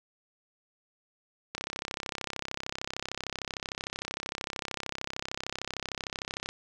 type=click train; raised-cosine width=0.2 ms; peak=-16 dBFS; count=165; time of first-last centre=1.55-6.49 s; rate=33.2 Hz; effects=none